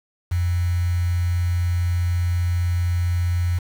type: tone with quantisation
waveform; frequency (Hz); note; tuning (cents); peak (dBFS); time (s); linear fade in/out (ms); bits
sine; 87.6; F2; +6; -18; 0.31-3.59; 10; 6
effects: none